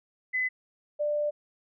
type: tone pair in turn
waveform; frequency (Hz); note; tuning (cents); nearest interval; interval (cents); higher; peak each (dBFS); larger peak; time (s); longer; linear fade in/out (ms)
sine; 2017 / 592.4; B6 / D5; +36 / +15; octave + major sixth; 2121; first; -25; neither; 0.33-0.49 / 0.99-1.31; second; 20
effects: none